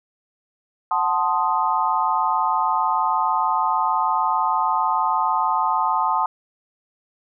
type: chord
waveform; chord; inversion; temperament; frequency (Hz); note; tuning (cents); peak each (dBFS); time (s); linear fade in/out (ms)
sine; F# diminished seventh; none; equal; 740 / 880 / 1046.5 / 1244.5; F#5 / A5 / C6 / Eb6; 0 / 0 / 0 / 0; -26 / -21 / -23 / -24; 0.91-6.26; 2
effects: none